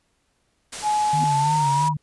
white low-pass noise, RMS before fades -35 dBFS, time 0.72-1.89 s, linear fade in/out 10 ms, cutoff 10000 Hz, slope 48 dB/octave
sine tone with pitch glide, 846 to 966.2 Hz, G#5 to B5, +32 to -38 cents, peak -18 dBFS, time 0.82-1.94 s, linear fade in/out 50 ms, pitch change +230 cents, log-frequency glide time 1.22-1.81 s
sine tone with exponential growth, 246.9 Hz, B3, in tune, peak -23 dBFS, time 1.12-1.24 s, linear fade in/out 2 ms, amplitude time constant 26 ms
sine tone with vibrato, 146.83 Hz, D3, in tune, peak -23 dBFS, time 1.13-1.97 s, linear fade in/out 5 ms, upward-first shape sine, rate 3 Hz, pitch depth 88 cents each way
effects pink hiss -68 dBFS RMS until 2.02 s + resampled to 24000 Hz

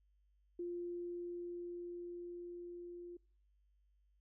sine tone with level ramp, 349.2 Hz, F4, in tune, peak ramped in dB -39 to -47 dBFS, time 0.59-3.17 s, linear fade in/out 5 ms, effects noise-tail reverb RT60 0.5 s tail -26 dB re dry + added 50 Hz sine -70 dBFS peak until 4.2 s

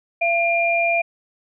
sine tone pair together, 679.7 / 2400 Hz, F5 / D7, -47 / +37 cents, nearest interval octave + minor seventh, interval 2184 cents, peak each -19 dBFS, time 0.21-1.02 s, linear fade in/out 10 ms, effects none

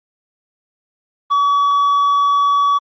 triangle tone with tanh clipping, 1137 Hz, C#6, 44 cents sharp, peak -12 dBFS, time 1.3-2.79 s, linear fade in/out 20 ms, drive 8 dB, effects Opus 24 kbps

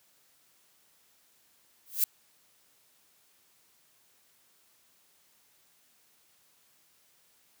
violet noise with exponential growth, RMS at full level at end -21 dBFS, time 1.86-2.04 s, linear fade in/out 1 ms, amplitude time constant 38 ms, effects white hiss -66 dBFS RMS until 7.6 s + high-pass 80 Hz 12 dB/octave

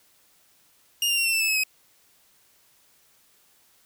sawtooth tone with pitch steps, 2831 / 2787 / 2744 / 2702 / 2660 / 2619 / 2578 / 2538 Hz, F7 / F7 / F7 / E7 / E7 / E7 / E7 / D#7, +23 / -4 / -31 / +42 / +15 / -12 / -39 / +34 cents, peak -18 dBFS, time 1.02-1.636 s, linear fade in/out 2 ms, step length 77 ms, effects white hiss -61 dBFS RMS until 3.85 s

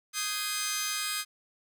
10% pulse chord, Ab major seventh, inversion second, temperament just, 1245.9 / 1557.4 / 1661.2 / 2077 Hz, Eb6 / G6 / Ab6 / C7, +2 / -12 / 0 / -13 cents, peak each -26 / -29 / -30 / -27 dBFS, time 0.13-1.25 s, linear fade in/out 50 ms, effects none

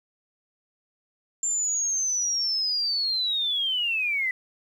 sine linear sweep, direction down, 7320 to 1976 Hz, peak -23 dBFS, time 1.43-4.31 s, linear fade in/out 2 ms, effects 9-bit

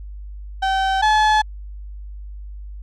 35% pulse tone pair in turn, 770 / 857.5 Hz, G5 / A5, -31 / -45 cents, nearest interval major second, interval 186 cents, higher second, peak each -15 / -11 dBFS, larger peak second, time 0.62-1.02 / 1.02-1.42 s, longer neither, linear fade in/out 10 ms, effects added 50 Hz sine -31 dBFS peak until 2.82 s + low-pass 4000 Hz 12 dB/octave

